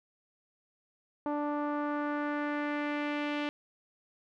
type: tone with low-pass filter sweep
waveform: sawtooth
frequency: 293.7 Hz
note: D4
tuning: in tune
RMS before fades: -33 dBFS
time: 1.26-3.49 s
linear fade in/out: 0 ms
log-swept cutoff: 950 to 2900 Hz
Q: 2
effects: none